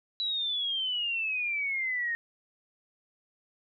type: exponential sweep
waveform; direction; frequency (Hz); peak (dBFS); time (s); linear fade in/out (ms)
sine; down; 3951 to 1843; -28; 0.2-2.15; 0
effects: none